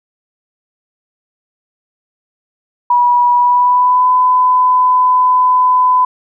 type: tone with pitch glide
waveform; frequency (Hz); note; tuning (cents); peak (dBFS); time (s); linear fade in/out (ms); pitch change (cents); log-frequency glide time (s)
sine; 972 to 1005.7; B5 to B5; -28 to +31; -7; 2.9-6.05; 5; +59; 3.34-4.09
effects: none